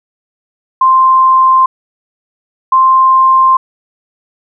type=tone pair in turn; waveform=sine; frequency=1046.5 / 1050.2 Hz; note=C6 / C6; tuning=0 / +6 cents; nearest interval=unison; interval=6 cents; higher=second; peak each=-4 dBFS; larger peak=neither; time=0.81-1.66 / 2.72-3.57 s; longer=neither; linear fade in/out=5 ms; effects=none